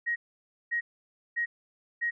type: tone bursts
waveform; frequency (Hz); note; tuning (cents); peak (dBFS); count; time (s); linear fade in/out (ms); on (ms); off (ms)
sine; 1886; A#6; +20; -26; 4; 0.06-2.11; 20; 100; 550
effects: none